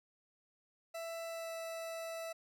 40% pulse tone with pitch glide, 663 to 658.4 Hz, E5 to E5, +10 to -2 cents, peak -40 dBFS, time 0.94-2.33 s, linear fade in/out 10 ms, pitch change -12 cents, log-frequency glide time 1.26-1.52 s, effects none

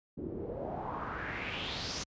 pink noise with low-pass filter sweep, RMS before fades -38 dBFS, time 0.17-2.04 s, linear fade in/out 10 ms, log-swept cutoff 290 to 6300 Hz, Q 3.6, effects high-pass 60 Hz 12 dB/octave + resampled to 16000 Hz

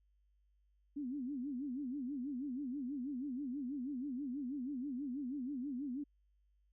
sine tone with vibrato, 267.1 Hz, C4, 36 cents sharp, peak -38 dBFS, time 0.96-6.04 s, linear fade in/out 10 ms, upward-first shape sine, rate 6.2 Hz, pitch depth 180 cents each way, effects added 50 Hz sine -70 dBFS peak until 6.72 s

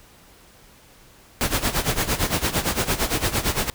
pink noise with tremolo, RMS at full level -20 dBFS, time 1.41-3.7 s, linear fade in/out 0 ms, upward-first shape sine, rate 8.8 Hz, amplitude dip 80%, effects pink hiss -51 dBFS RMS until 3.74 s

